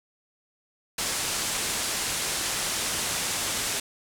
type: low-pass noise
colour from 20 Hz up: white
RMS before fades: -29 dBFS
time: 0.98-3.8 s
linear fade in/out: 5 ms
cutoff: 10000 Hz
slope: 24 dB/octave
effects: none